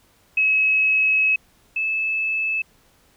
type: tone pair in turn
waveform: sine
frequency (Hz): 2569 / 2612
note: E7 / E7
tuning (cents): -45 / -17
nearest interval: unison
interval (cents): 28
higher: second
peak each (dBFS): -15 / -20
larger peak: first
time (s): 0.37-1.36 / 1.76-2.62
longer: first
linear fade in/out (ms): 5
effects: pink hiss -58 dBFS RMS until 3.16 s